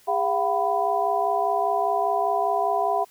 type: tone cluster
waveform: sine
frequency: 405.9 / 686 / 751 / 993 Hz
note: G#4 / F5 / F#5 / B5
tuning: -40 / -31 / +26 / +9 cents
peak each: -28 / -24 / -25 / -27 dBFS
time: 0.07-3.05 s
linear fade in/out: 20 ms
effects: white hiss -56 dBFS RMS until 3.1 s